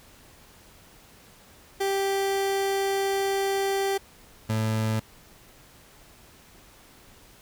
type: tone pair in turn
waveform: 30% pulse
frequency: 392 / 110 Hz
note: G4 / A2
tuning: 0 / 0 cents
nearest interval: octave + minor seventh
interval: 2200 cents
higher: first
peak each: -21 dBFS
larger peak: neither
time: 1.8-3.98 / 4.49-5 s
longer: first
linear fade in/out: 10 ms
effects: pink hiss -53 dBFS RMS until 7.41 s